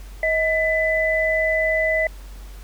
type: tone pair together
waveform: sine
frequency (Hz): 636.2 / 2000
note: D#5 / B6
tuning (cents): +38 / +21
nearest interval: octave + minor sixth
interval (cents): 1983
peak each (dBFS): -20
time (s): 0.23-2.07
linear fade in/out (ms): 2
effects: added 47 Hz sine -35 dBFS peak until 2.63 s + pink hiss -48 dBFS RMS until 2.63 s